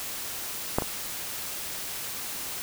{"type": "clicks", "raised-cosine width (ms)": 1, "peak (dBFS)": [-8, -15], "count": 2, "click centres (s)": [0.785, 0.822], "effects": ["white hiss -35 dBFS RMS until 2.62 s"]}